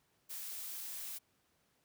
blue noise, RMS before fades -44 dBFS, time 0.29-1.19 s, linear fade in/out 20 ms, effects pink hiss -75 dBFS RMS until 1.84 s + high-pass 80 Hz 12 dB/octave

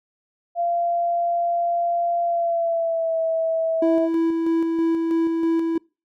sine tone with pitch glide, 689 to 651.8 Hz, F5 to E5, -24 to -20 cents, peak -19 dBFS, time 0.55-4.09 s, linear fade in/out 50 ms, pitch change -96 cents, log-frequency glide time 2.23-3.18 s
triangle tone with tremolo, 329.6 Hz, E4, in tune, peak -15 dBFS, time 3.82-5.78 s, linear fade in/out 5 ms, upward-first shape square, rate 3.1 Hz, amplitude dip 30%
effects noise-tail reverb RT60 0.3 s tail -26 dB re dry

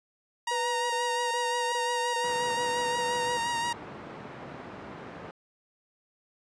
sawtooth tone with vibrato, 939 Hz, A#5, 12 cents sharp, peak -24 dBFS, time 0.47-3.73 s, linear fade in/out 5 ms, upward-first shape sine, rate 5.7 Hz, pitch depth 28 cents each way
triangle tone bursts, 493.9 Hz, B4, in tune, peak -30 dBFS, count 7, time 0.51-3.372 s, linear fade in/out 5 ms, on 390 ms, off 22 ms
pink band-pass noise, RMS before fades -43 dBFS, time 2.24-5.31 s, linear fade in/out 0 ms, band 150 to 1600 Hz, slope 12 dB/octave
effects resampled to 22050 Hz

